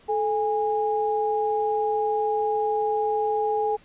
sine tone pair together, 434.1 / 820.6 Hz, A4 / G#5, -23 / -21 cents, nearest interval major seventh, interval 1102 cents, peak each -24 dBFS, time 0.08-3.77 s, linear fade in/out 20 ms, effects pink hiss -55 dBFS RMS until 3.84 s + resampled to 8000 Hz

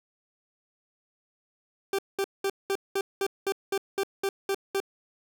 40% pulse tone bursts, 392 Hz, G4, in tune, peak -24 dBFS, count 12, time 1.93-4.802 s, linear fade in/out 2 ms, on 56 ms, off 200 ms, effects none

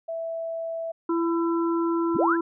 sine tone, 659.3 Hz, E5, in tune, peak -28 dBFS, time 0.08-0.92 s, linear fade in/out 10 ms
harmonic tone, 335 Hz, E4, 28 cents sharp, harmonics 1 / 3 / 4, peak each -22 / -31 / -34 dBFS, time 1.09-2.41 s, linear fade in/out 5 ms
sine linear sweep, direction up, 40.67 to 1760 Hz, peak -20 dBFS, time 2.14-2.37 s, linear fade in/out 50 ms
effects none

